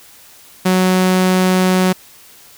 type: tone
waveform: sawtooth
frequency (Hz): 185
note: F#3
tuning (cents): 0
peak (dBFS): -7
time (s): 0.65-1.93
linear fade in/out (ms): 10
effects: white hiss -43 dBFS RMS until 2.57 s